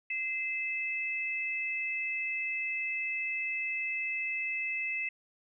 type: tone pair together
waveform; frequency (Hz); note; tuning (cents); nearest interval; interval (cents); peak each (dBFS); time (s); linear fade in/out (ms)
sine; 2069 / 2615; C7 / E7; -20 / -15; major third; 405; -35 / -33; 0.1-5.09; 5
effects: none